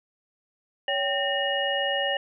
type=tone cluster; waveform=sine; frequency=562 / 779 / 1822 / 2883 Hz; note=C#5 / G5 / A#6 / F#7; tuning=+24 / -11 / -40 / -46 cents; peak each=-28 / -31 / -29 / -28 dBFS; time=0.88-2.17 s; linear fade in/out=2 ms; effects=none